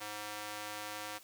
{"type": "tone with high-pass filter", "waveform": "square", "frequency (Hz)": 105.2, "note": "G#2", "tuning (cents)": 23, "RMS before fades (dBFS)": -43, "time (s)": [0, 1.19], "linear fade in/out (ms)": 20, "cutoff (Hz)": 730, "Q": 0.62, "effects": ["white hiss -58 dBFS RMS until 1.23 s"]}